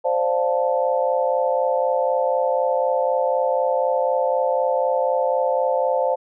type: chord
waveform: sine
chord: D minor seventh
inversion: third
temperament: equal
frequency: 523.3 / 587.3 / 698.5 / 880 Hz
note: C5 / D5 / F5 / A5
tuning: 0 / 0 / 0 / 0 cents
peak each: -20 / -24 / -25 / -25 dBFS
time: 0.04-6.16 s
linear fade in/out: 20 ms
effects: none